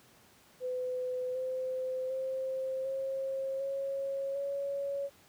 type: tone with pitch steps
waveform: sine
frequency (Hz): 505 / 515.3 / 525.8 / 536.6 / 547.5 / 558.7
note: B4 / C5 / C5 / C5 / C#5 / C#5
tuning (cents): +39 / -27 / +8 / +44 / -22 / +13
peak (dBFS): -32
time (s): 0.6-5.1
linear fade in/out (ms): 50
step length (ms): 750
effects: pink hiss -61 dBFS RMS until 5.28 s + high-pass 100 Hz 12 dB/octave